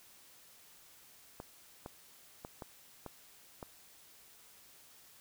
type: clicks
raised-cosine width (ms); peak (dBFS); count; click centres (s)
1; -29; 6; 1.401 / 1.861 / 2.449 / 2.622 / 3.063 / 3.628
effects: white hiss -60 dBFS RMS until 5.2 s